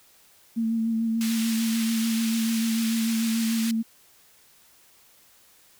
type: tone with vibrato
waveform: sine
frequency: 226.1 Hz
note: A3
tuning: 47 cents sharp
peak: -22 dBFS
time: 0.56-3.83 s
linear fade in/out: 20 ms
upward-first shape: sine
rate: 6.8 Hz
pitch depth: 24 cents each way
type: band-pass noise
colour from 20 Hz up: pink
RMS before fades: -34 dBFS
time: 1.21-3.71 s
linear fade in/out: 0 ms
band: 2400 to 15000 Hz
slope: 12 dB/octave
effects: white hiss -57 dBFS RMS until 5.79 s